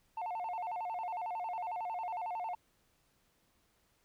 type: tone with vibrato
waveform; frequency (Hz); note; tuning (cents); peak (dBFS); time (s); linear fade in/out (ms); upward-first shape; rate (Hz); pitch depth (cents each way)
sine; 800; G5; +35; -33; 0.17-2.55; 5; square; 11; 190
effects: tanh soft clip ceiling -35 dBFS + pink hiss -73 dBFS RMS until 4.04 s